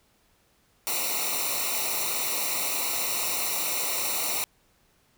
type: noise with comb filter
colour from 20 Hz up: white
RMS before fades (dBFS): -28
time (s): 0.87-4.44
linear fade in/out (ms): 0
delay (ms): 0.61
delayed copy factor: -0.9
effects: pink hiss -65 dBFS RMS until 5.17 s